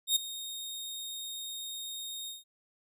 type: tone with ADSR envelope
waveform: sawtooth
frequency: 3708 Hz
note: A#7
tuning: 10 cents flat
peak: -19 dBFS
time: 0.07-2.44 s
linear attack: 89 ms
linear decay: 10 ms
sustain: -16 dB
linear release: 160 ms
effects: none